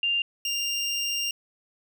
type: tone pair in turn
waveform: sine / 25% pulse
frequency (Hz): 2794 / 2794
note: F7 / F7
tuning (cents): 0 / 0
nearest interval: unison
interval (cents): 0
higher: neither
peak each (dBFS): -22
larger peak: neither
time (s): 0.03-0.22 / 0.45-1.31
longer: second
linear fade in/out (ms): 2
effects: none